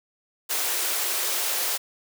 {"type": "high-pass noise", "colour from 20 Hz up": "white", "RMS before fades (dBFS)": -26, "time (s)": [0.49, 1.78], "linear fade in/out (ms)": 20, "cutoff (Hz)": 320, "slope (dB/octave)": 96, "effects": []}